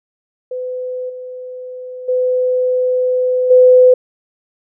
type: tone with level steps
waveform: sine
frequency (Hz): 505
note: B4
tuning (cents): +39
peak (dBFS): -20 / -26 / -12 / -4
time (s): 0.51-3.94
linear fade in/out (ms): 5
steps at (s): 1.09 / 2.08 / 3.5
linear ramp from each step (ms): 10
effects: none